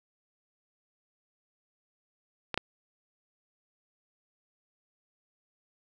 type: clicks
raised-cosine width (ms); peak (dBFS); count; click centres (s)
0.3; -15 / -11; 2; 2.543 / 2.576
effects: none